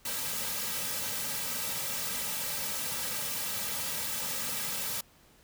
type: noise with comb filter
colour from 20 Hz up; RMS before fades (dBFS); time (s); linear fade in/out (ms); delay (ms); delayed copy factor
white; -34; 0.05-5.01; 5; 2.8; -0.9
effects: pink hiss -61 dBFS RMS until 5.43 s